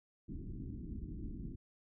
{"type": "low-pass noise", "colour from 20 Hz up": "pink", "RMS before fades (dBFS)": -44, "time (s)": [0.28, 1.56], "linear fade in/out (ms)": 10, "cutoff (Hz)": 330, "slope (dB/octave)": 48, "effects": []}